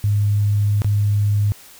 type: tone with dropouts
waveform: sine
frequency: 103 Hz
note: G#2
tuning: 14 cents flat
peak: -14 dBFS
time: 0.04-1.52 s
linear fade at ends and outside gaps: 0 ms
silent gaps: 0.819-0.845 s
effects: white hiss -44 dBFS RMS until 1.79 s